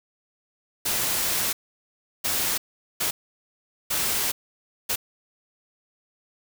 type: noise bursts at uneven times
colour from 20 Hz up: white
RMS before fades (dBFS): -25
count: 5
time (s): 0.85-1.53 / 2.24-2.58 / 3-3.11 / 3.9-4.32 / 4.89-4.96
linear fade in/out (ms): 10
effects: none